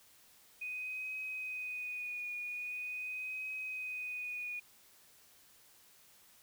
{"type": "tone with vibrato", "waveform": "sine", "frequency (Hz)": 2489, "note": "D#7", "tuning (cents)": 0, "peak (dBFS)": -38, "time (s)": [0.61, 4.6], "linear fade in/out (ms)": 10, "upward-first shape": "triangle", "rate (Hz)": 0.43, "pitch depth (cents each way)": 31, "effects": ["white hiss -63 dBFS RMS until 6.42 s"]}